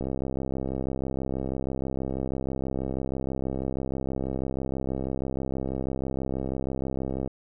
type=click train; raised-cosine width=2 ms; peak=-17 dBFS; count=482; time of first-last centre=0.01-7.276 s; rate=66.2 Hz; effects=none